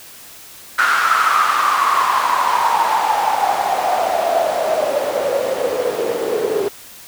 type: noise with band-pass filter sweep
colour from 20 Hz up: white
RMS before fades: -17 dBFS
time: 0.78-6.69 s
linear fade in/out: 10 ms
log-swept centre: 1400 to 410 Hz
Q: 8.6
effects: white hiss -39 dBFS RMS until 7.07 s